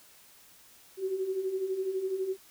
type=beating tone pair; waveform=sine; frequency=370 / 382 Hz; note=F#4 / G4; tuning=0 / -45 cents; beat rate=12 Hz; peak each=-37 / -30 dBFS; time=0.97-2.37 s; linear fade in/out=50 ms; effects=white hiss -57 dBFS RMS until 2.5 s